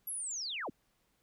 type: linear sweep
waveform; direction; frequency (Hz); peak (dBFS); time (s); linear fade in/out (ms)
sine; down; 11660 to 123.47; -36; 0.07-0.7; 5
effects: pink hiss -75 dBFS RMS until 1.22 s